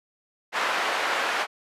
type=band-pass noise; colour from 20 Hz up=white; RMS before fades=-26 dBFS; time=0.52-1.47 s; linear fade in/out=50 ms; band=580 to 1800 Hz; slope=12 dB/octave; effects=resampled to 32000 Hz